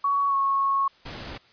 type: tone with pitch glide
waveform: sine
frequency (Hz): 1122 to 1098.3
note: C#6 to C#6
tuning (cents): +21 to -16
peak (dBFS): -20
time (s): 0.04-0.88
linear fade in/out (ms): 5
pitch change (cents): -37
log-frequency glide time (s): 0.28-0.35
type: noise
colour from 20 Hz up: pink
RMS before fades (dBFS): -37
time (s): 1.05-1.38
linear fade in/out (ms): 10
effects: white hiss -57 dBFS RMS until 1.52 s + resampled to 11025 Hz